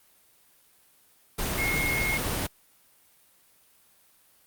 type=tone in noise; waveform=sine; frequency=2156 Hz; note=C#7; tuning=49 cents flat; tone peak=-26 dBFS; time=1.58-2.18 s; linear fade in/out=10 ms; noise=pink; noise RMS=-29 dBFS; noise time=1.38-2.47 s; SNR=0 dB; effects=white hiss -61 dBFS RMS until 4.46 s + Opus 32 kbps